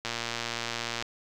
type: click train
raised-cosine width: 0.2 ms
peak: -14 dBFS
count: 115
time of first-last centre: 0.05-1.024 s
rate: 117 Hz
effects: none